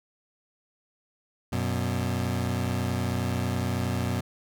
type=tone pair together; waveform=25% pulse; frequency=92.5 / 121.86 Hz; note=F#2 / B2; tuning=0 / -23 cents; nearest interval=perfect fourth; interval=477 cents; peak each=-25 dBFS; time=1.52-4.21 s; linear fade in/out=10 ms; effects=none